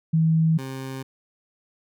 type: tone pair in turn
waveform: sine / 20% pulse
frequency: 161.1 / 132.95 Hz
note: E3 / C3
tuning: -39 / +28 cents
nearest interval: minor third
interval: 333 cents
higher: first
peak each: -16 / -26 dBFS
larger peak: first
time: 0.13-0.58 / 0.58-1.03 s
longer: neither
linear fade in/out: 10 ms
effects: none